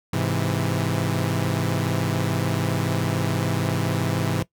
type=chord; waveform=sawtooth; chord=Ab augmented; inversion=none; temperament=equal; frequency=103.83 / 130.81 / 164.81 Hz; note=Ab2 / C3 / E3; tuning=0 / 0 / 0 cents; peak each=-22 dBFS; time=0.13-4.43 s; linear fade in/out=5 ms; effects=noise-tail reverb RT60 0.1 s tail -19 dB re dry